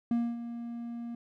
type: tone with ADSR envelope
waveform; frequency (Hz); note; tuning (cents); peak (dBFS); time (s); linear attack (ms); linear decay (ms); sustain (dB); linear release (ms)
triangle; 235.3; A#3; +16; -22; 0.11-1.15; 3; 250; -12; 4
effects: none